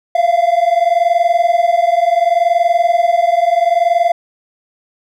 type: tone pair together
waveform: triangle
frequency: 677.8 / 698.5 Hz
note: E5 / F5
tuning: +48 / 0 cents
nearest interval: minor second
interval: 52 cents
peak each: -11 dBFS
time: 0.15-4.12 s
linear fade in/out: 5 ms
effects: none